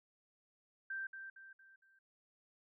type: tone with echo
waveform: sine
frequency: 1568 Hz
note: G6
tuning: in tune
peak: -39 dBFS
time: 0.9-1.07 s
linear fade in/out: 5 ms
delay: 230 ms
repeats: 4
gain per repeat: -7 dB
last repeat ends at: 1.99 s
effects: none